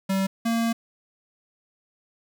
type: tone pair in turn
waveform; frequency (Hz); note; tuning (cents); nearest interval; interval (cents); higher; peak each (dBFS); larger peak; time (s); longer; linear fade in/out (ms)
square; 192.9 / 229.8; G3 / A#3; -28 / -25; minor third; 303; second; -22; neither; 0.09-0.27 / 0.45-0.73; second; 10
effects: 9-bit